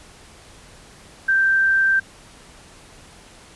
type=tone; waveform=sine; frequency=1568 Hz; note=G6; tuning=in tune; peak=-14 dBFS; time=1.28-2 s; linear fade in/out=10 ms; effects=pink hiss -46 dBFS RMS until 3.55 s + resampled to 24000 Hz